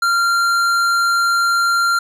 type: tone with tanh clipping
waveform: triangle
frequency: 1384 Hz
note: F6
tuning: 16 cents flat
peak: -15 dBFS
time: 0.02-1.99 s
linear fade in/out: 5 ms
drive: 18 dB
effects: none